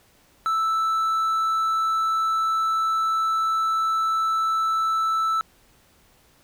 triangle tone, 1318.5 Hz, E6, in tune, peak -18 dBFS, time 0.46-5.41 s, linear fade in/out 0 ms, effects pink hiss -58 dBFS RMS until 6.43 s

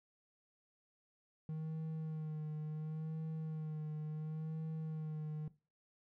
triangle tone with vibrato, 156.1 Hz, D#3, 6 cents sharp, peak -37 dBFS, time 1.49-5.48 s, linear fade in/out 2 ms, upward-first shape sine, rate 0.71 Hz, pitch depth 33 cents each way, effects noise-tail reverb RT60 0.3 s tail -17 dB re dry

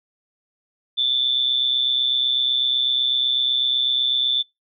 sine tone with amplitude modulation, 3520 Hz, A7, in tune, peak -14 dBFS, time 0.97-4.43 s, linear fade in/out 20 ms, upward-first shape sine, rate 128 Hz, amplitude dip 65%, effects noise-tail reverb RT60 0.2 s tail -26 dB re dry

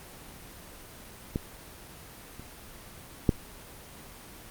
clicks, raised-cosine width 3 ms, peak -15 / -28 / -7 dBFS, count 3, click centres 1.359 / 2.396 / 3.292 s, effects pink hiss -47 dBFS RMS until 4.5 s + Opus 24 kbps

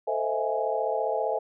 sine tone cluster, 444 / 520 / 635 / 670 / 831 Hz, A4 / C5 / D#5 / E5 / G#5, +16 / -11 / +35 / +28 / +1 cents, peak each -31 dBFS, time 0.07-1.39 s, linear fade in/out 10 ms, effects none

